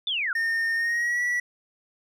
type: linear sweep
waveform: sine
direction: down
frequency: 3589 to 1370 Hz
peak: -24 dBFS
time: 0.07-0.33 s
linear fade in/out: 2 ms
type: tone with pitch glide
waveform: triangle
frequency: 1827 to 1946.9 Hz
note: A#6 to B6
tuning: -35 to -25 cents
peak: -21 dBFS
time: 0.35-1.4 s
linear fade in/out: 5 ms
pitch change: +110 cents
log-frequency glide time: 0.75-1.22 s
effects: none